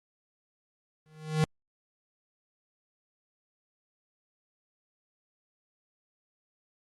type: tone with exponential growth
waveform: square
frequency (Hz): 155.56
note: D#3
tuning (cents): 0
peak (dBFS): -20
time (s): 1.06-1.44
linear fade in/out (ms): 0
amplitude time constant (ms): 81
effects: low-pass 10000 Hz 12 dB/octave + Opus 32 kbps